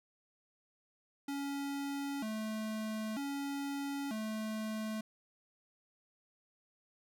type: tone with vibrato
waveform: square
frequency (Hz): 246.9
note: B3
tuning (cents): 0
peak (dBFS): -37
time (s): 1.28-5.01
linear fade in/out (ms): 5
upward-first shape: square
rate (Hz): 0.53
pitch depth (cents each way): 220
effects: none